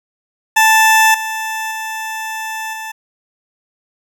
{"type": "tone with level steps", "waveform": "20% pulse", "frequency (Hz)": 880, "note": "A5", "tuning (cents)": 0, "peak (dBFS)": [-3, -15, -17, -20], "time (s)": [0.56, 2.92], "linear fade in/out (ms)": 10, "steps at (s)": [1.14, 1.71, 2.73], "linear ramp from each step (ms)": 5, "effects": []}